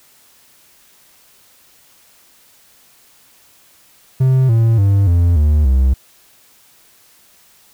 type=tone with pitch steps; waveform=triangle; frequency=130.81 / 113.88 / 99.14 / 86.3 / 75.13 / 65.41 Hz; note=C3 / A#2 / G2 / F2 / D2 / C2; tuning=0 / -40 / +20 / -20 / +40 / 0 cents; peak=-7 dBFS; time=4.2-5.94 s; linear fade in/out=10 ms; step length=290 ms; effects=white hiss -50 dBFS RMS until 7.73 s